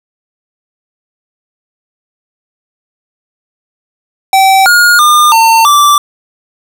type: tone with pitch steps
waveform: square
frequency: 771 / 1430 / 1206 / 904 / 1168 Hz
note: G5 / F6 / D6 / A5 / D6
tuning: -29 / +41 / +46 / +47 / -10 cents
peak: -4 dBFS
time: 4.33-5.98 s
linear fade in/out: 2 ms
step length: 330 ms
effects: none